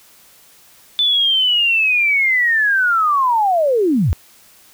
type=linear sweep; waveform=sine; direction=down; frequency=3520 to 61.74 Hz; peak=-12 dBFS; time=0.99-4.13 s; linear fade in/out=0 ms; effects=white hiss -48 dBFS RMS until 4.73 s